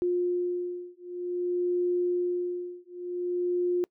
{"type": "beating tone pair", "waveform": "sine", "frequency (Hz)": [354.9, 355.43], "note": ["F4", "F4"], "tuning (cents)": [28, 30], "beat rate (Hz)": 0.53, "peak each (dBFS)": -29, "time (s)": [0.02, 3.84], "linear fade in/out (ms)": 0, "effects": ["noise-tail reverb RT60 0.1 s tail -25 dB re dry"]}